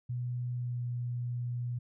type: tone with pitch glide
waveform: sine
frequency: 122.9 to 121.63 Hz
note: B2 to B2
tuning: -8 to -26 cents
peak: -32 dBFS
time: 0.09-1.79 s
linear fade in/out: 10 ms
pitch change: -18 cents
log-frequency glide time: 0.54-0.83 s
effects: none